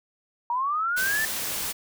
sine linear sweep, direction up, 932.3 to 1793 Hz, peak -23 dBFS, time 0.5-1.25 s, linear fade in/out 2 ms
white noise, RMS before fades -30 dBFS, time 0.96-1.73 s, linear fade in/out 20 ms
effects none

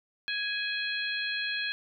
harmonic tone with a mistuned harmonic, 830.6 Hz, G#5, in tune, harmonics 2 / 3 / 4 / 5, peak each -33 / -35 / -36 / -37 dBFS, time 0.28-1.72 s, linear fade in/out 0 ms, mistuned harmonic 3, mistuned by +20 cents, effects none

